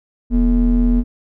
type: ring-modulated tone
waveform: triangle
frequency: 99.5 Hz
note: G2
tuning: 26 cents sharp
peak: -6 dBFS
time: 0.3-1.04 s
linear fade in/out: 50 ms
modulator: 142 Hz
effects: none